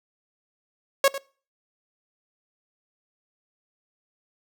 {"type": "tone with echo", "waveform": "sawtooth", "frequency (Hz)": 550, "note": "C#5", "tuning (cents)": -14, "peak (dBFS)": -11, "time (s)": [1.04, 1.08], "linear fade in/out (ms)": 2, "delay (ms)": 100, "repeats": 1, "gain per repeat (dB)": -14, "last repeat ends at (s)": 1.18, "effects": ["noise-tail reverb RT60 0.4 s tail -22 dB re dry"]}